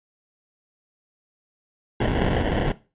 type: noise with sample-and-hold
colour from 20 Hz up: pink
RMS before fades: -22 dBFS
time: 2-2.72 s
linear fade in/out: 5 ms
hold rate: 1225 Hz
effects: noise-tail reverb RT60 0.3 s tail -17 dB re dry + resampled to 8000 Hz